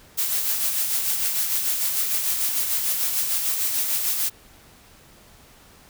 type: noise with tremolo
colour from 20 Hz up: blue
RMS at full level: -22 dBFS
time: 0.17-4.3 s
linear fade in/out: 20 ms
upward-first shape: sine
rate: 6.7 Hz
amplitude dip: 40%
effects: pink hiss -51 dBFS RMS until 5.89 s